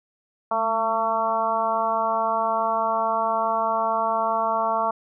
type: harmonic tone with a mistuned harmonic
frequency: 224.7 Hz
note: A3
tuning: 37 cents sharp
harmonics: 1 / 2 / 3 / 4 / 5 / 6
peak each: -37 / -35 / -25 / -25 / -25 / -32 dBFS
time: 0.51-4.91 s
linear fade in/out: 5 ms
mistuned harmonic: 1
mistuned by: -55 cents
effects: none